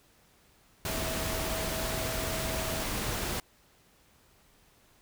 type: tone in noise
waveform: sine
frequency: 647 Hz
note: E5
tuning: 32 cents flat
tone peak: -38 dBFS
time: 0.87-2.83 s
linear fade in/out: 2 ms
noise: pink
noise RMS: -33 dBFS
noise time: 0.85-3.4 s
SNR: -8 dB
effects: pink hiss -63 dBFS RMS until 5.01 s